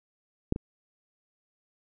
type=clicks; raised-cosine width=3 ms; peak=-11 / -20 dBFS; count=2; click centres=0.524 / 0.561 s; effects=none